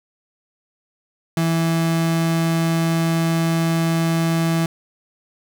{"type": "tone", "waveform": "35% pulse", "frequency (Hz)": 164.81, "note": "E3", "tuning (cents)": 0, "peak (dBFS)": -15, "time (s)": [1.37, 4.66], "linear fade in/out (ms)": 2, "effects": []}